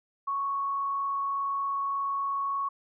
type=tone with frequency modulation; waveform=sine; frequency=1108.7 Hz; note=C#6; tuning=in tune; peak=-27 dBFS; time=0.27-2.69 s; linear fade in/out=10 ms; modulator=43.3 Hz; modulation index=0.28; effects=none